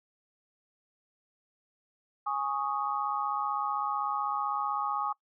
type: chord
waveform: sine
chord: Ab suspended fourth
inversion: none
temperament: equal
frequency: 830.6 / 1108.7 / 1244.5 Hz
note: Ab5 / Db6 / Eb6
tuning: 0 / 0 / 0 cents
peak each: -33 dBFS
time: 2.26-5.13 s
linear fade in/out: 10 ms
effects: noise-tail reverb RT60 0.1 s tail -23 dB re dry